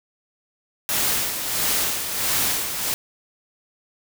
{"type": "noise with tremolo", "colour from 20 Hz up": "white", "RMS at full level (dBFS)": -21, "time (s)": [0.89, 2.94], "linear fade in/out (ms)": 0, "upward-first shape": "sine", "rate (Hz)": 1.5, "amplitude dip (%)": 55, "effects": []}